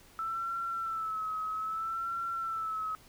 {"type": "tone with vibrato", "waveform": "sine", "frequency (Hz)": 1318.5, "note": "E6", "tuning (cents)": 0, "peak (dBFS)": -32, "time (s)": [0.19, 2.95], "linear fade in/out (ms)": 0, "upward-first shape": "sine", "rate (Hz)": 0.62, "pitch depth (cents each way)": 56, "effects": ["pink hiss -58 dBFS RMS until 3.08 s"]}